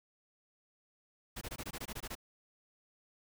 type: noise bursts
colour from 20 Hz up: pink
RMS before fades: -42 dBFS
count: 11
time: 1.36-2.153 s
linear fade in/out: 10 ms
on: 53 ms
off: 21 ms
effects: none